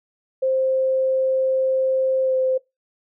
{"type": "tone with pitch glide", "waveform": "sine", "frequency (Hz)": [525, 519.6], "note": ["C5", "C5"], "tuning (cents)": [6, -12], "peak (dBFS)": -17, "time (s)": [0.42, 2.58], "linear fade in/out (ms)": 10, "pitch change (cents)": -18, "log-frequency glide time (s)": [2.23, 2.35], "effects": ["noise-tail reverb RT60 0.2 s tail -22 dB re dry"]}